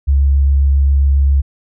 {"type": "tone with vibrato", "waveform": "sine", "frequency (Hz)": 69.3, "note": "C#2", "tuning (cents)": 0, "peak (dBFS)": -8, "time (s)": [0.07, 1.42], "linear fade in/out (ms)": 20, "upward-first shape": "triangle", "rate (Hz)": 7.4, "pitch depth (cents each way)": 13, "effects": []}